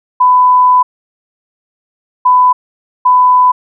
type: tone bursts at uneven times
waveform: sine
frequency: 1000 Hz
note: B5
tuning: 21 cents sharp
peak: -4 dBFS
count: 3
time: 0.2-0.83 / 2.25-2.53 / 3.05-3.52 s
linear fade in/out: 10 ms
effects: none